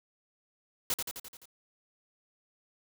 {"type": "noise with echo", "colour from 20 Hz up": "white", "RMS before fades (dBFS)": -30, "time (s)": [0.9, 0.94], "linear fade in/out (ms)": 2, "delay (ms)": 86, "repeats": 6, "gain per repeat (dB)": -4, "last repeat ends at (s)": 1.456, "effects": []}